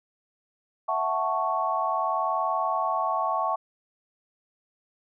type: chord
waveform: sine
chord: F# minor seventh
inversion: third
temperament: equal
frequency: 659.3 / 740 / 880 / 1108.7 Hz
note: E5 / F#5 / A5 / C#6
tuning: 0 / 0 / 0 / 0 cents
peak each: -30 / -30 / -30 / -27 dBFS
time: 0.88-3.56 s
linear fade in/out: 10 ms
effects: none